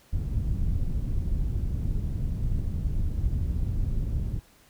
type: low-pass noise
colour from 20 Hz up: pink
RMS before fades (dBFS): -27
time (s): 0.12-4.4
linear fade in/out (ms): 20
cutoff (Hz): 120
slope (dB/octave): 12
effects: pink hiss -58 dBFS RMS until 4.69 s